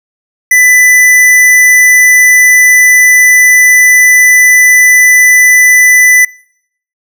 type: tone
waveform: square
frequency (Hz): 1994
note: B6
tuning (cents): +16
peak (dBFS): -3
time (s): 0.51-6.25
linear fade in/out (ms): 5
effects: noise-tail reverb RT60 0.7 s tail -25 dB re dry